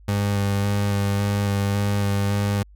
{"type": "tone with vibrato", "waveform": "30% pulse", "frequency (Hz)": 100.8, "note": "G2", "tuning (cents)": 49, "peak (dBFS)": -17, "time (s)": [0.08, 2.63], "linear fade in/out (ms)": 5, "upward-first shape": "square", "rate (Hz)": 1.8, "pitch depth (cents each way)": 13, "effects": ["added 50 Hz sine -45 dBFS peak until 2.75 s"]}